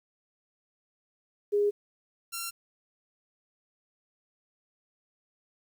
sine / 5% pulse tone pair in turn, 410.9 / 1366.6 Hz, G#4 / F6, -18 / -38 cents, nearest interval octave + major sixth, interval 2080 cents, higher second, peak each -22 dBFS, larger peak neither, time 1.52-1.71 / 2.32-2.51 s, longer neither, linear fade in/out 20 ms, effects 10-bit

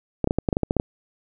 clicks, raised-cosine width 2 ms, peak -7 dBFS, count 11, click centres 0.243 / 0.274 / 0.309 / 0.386 / 0.488 / 0.528 / 0.569 / 0.633 / 0.709 / 0.767 / 0.799 s, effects none

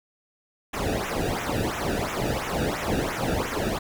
brown noise with flanger, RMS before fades -27 dBFS, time 0.73-3.79 s, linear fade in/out 10 ms, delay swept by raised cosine 0.21 to 0.97 ms, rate 2.9 Hz, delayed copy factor -0.95, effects none

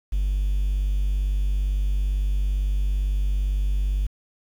triangle tone, 48.89 Hz, G1, 4 cents flat, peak -17 dBFS, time 0.12-4.07 s, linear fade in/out 10 ms, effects tanh soft clip ceiling -15 dBFS + 8-bit

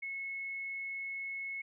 sine tone, 2188 Hz, C#7, 23 cents flat, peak -37 dBFS, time 0.02-1.62 s, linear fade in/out 10 ms, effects none

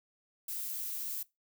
violet noise, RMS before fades -38 dBFS, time 0.48-1.23 s, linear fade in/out 5 ms, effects noise-tail reverb RT60 0.2 s tail -21 dB re dry

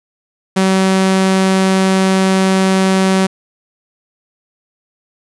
sawtooth tone, 190.1 Hz, F#3, 47 cents sharp, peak -6 dBFS, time 0.56-3.27 s, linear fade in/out 10 ms, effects resampled to 24000 Hz + 8-bit

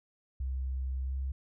sine tone with pitch glide, 65.3 to 66.63 Hz, C2 to C2, -3 to +32 cents, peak -31 dBFS, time 0.4-1.32 s, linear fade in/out 5 ms, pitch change +35 cents, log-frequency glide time 1.04-1.15 s, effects none

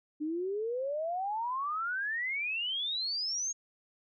sine exponential sweep, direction up, 294.7 to 6645 Hz, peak -31 dBFS, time 0.2-3.53 s, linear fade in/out 20 ms, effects none

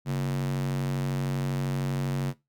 square tone with high-pass filter, 46.37 Hz, F#1, 5 cents sharp, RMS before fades -28 dBFS, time 0.05-2.34 s, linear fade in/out 50 ms, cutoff 160 Hz, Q 5.4, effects noise-tail reverb RT60 0.2 s tail -18 dB re dry

